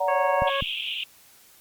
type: chord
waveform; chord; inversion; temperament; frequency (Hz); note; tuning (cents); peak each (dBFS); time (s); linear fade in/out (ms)
sine; D augmented; none; equal with one note detuned; 574.2 / 740 / 932.3; D5 / F#5 / A#5; -39 / 0 / 0; -25 / -27 / -26; 0-0.5; 10
type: harmonic tone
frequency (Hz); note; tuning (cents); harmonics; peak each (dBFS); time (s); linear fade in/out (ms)
551; C#5; -11; 1 / 2 / 3 / 4 / 5; -27 / -28 / -32 / -37 / -39; 0.08-0.61; 5
type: clicks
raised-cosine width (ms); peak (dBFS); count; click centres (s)
5; -18; 2; 0.421 / 0.624
type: band-pass noise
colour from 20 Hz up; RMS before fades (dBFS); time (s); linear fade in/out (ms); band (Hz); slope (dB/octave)
white; -31; 0.47-1.04; 5; 2500 to 3400; 96
effects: white hiss -54 dBFS RMS until 1.6 s + Opus 48 kbps